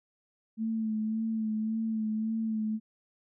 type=tone with vibrato; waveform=sine; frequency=220 Hz; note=A3; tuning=in tune; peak=-28 dBFS; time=0.57-2.8 s; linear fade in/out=50 ms; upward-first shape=sine; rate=1.8 Hz; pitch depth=31 cents each way; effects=none